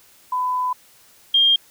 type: tone pair in turn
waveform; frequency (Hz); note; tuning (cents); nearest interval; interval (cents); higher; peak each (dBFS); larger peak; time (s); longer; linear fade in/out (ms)
sine; 1003 / 3211; B5 / G7; +26 / +41; octave + minor sixth; 2015; second; -19 / -12; second; 0.32-0.73 / 1.34-1.56; first; 5
effects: white hiss -52 dBFS RMS until 1.7 s